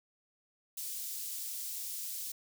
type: high-pass noise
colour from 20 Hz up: white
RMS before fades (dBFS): -40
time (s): 0.77-2.32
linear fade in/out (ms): 5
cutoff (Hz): 5200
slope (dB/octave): 12
effects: none